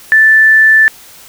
sine tone, 1760 Hz, A6, in tune, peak -3 dBFS, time 0.12-0.88 s, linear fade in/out 0 ms, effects white hiss -37 dBFS RMS until 1.28 s

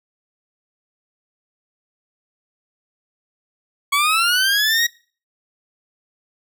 20% pulse linear sweep, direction up, 1108.7 to 1910 Hz, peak -10 dBFS, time 3.92-4.87 s, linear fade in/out 10 ms, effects noise-tail reverb RT60 0.4 s tail -23 dB re dry

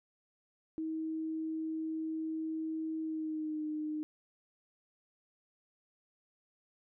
sine tone with pitch glide, 318.3 to 305.9 Hz, D#4 to D#4, +39 to -29 cents, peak -34 dBFS, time 0.78-4.03 s, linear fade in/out 0 ms, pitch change -68 cents, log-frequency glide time 3.01-3.65 s, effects none

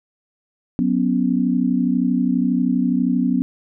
sine chord, F# suspended fourth, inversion none, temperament equal with one note detuned, 185 / 246.9 / 279.3 Hz, F#3 / B3 / C#4, 0 / 0 / +13 cents, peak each -21 / -18 / -22 dBFS, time 0.79-3.42 s, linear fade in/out 0 ms, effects none

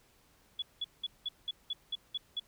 sine tone bursts, 3400 Hz, G#7, 40 cents sharp, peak -32 dBFS, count 9, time 0.59-2.398 s, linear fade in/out 5 ms, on 32 ms, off 190 ms, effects pink hiss -66 dBFS RMS until 2.47 s

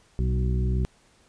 harmonic tone with a mistuned harmonic, 62.2 Hz, B1, 13 cents sharp, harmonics 1 / 2 / 3 / 4 / 5 / 6, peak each -23 / -27 / -32 / -42 / -45 / -37 dBFS, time 0.19-0.85 s, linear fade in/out 0 ms, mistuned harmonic 3, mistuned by +30 cents, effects pink hiss -60 dBFS RMS until 1.28 s + resampled to 22050 Hz

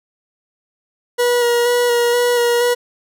40% pulse tone with vibrato, 481.2 Hz, B4, 45 cents flat, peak -12 dBFS, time 1.18-2.75 s, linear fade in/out 20 ms, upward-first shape square, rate 2.1 Hz, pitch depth 15 cents each way, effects none

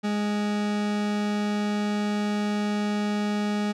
40% pulse tone, 207.7 Hz, G#3, in tune, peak -23 dBFS, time 0.03-3.73 s, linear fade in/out 20 ms, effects low-pass 6000 Hz 12 dB/octave

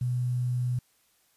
sine tone with quantisation, 124 Hz, B2, 7 cents sharp, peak -25 dBFS, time 0.01-0.79 s, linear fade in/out 5 ms, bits 9, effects white hiss -67 dBFS RMS until 1.36 s + resampled to 32000 Hz

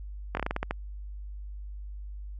slowing click train, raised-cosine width 0.5 ms, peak -14 dBFS, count 9, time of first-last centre 0.35-0.709 s, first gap 21 ms, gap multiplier 1.21, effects added 50 Hz sine -37 dBFS peak until 2.39 s

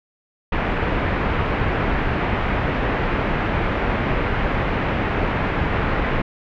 pink low-pass noise, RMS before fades -21 dBFS, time 0.52-6.22 s, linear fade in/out 5 ms, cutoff 2400 Hz, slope 24 dB/octave, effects none

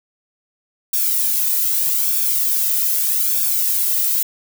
violet noise with flanger, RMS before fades -18 dBFS, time 0.93-4.23 s, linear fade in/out 5 ms, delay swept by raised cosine 0.99 to 1.82 ms, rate 0.81 Hz, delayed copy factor -0.65, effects none

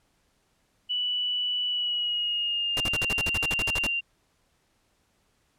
sine tone with pitch glide, 2960 to 2778 Hz, F#7 to F7, 0 to -10 cents, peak -25 dBFS, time 0.89-4.01 s, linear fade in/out 20 ms, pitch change -110 cents, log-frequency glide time 1.67-2.98 s
pink noise bursts, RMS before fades -30 dBFS, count 14, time 2.77-3.867 s, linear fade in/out 0 ms, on 31 ms, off 51 ms
effects pink hiss -69 dBFS RMS until 5.58 s + low-pass 11000 Hz 12 dB/octave

